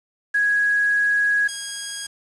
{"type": "tone pair in turn", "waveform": ["sine", "5% pulse"], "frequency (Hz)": [1661.2, 1640.2], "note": ["G#6", "G#6"], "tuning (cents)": [0, -22], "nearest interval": "unison", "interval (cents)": 22, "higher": "first", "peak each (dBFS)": -16, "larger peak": "neither", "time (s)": [[0.34, 1.48], [1.48, 2.07]], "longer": "first", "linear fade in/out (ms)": 10, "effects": ["resampled to 22050 Hz", "7-bit"]}